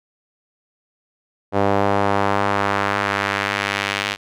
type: tone with band-pass filter sweep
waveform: sawtooth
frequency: 100.2 Hz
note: G2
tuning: 38 cents sharp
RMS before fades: -20 dBFS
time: 1.52-4.17 s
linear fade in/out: 50 ms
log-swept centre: 630 to 2800 Hz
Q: 1.2
effects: none